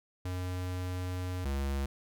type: tone pair in turn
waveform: square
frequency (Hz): 91 / 68.93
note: F#2 / C#2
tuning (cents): -28 / -9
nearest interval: perfect fourth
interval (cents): 481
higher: first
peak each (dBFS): -34 / -31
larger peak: second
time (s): 0.25-1.45 / 1.45-1.86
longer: first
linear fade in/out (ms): 5
effects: none